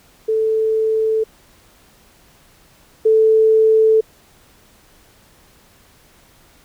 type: tone pair in turn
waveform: sine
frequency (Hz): 440 / 440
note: A4 / A4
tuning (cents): 0 / 0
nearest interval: unison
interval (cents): 0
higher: neither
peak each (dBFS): -14 / -9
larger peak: second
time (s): 0.28-1.24 / 3.05-4.01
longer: neither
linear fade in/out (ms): 10
effects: pink hiss -51 dBFS RMS until 6.64 s